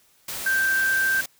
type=tone in noise; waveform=sine; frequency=1568 Hz; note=G6; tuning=in tune; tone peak=-19 dBFS; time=0.46-1.21 s; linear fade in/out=5 ms; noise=white; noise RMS=-32 dBFS; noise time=0.28-1.26 s; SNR=+10 dB; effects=white hiss -60 dBFS RMS until 1.39 s